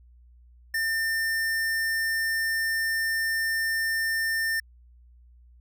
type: tone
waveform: square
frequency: 1800 Hz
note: A6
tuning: 39 cents sharp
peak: -25 dBFS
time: 0.74-4.6 s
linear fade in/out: 5 ms
effects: added 60 Hz sine -51 dBFS peak until 5.6 s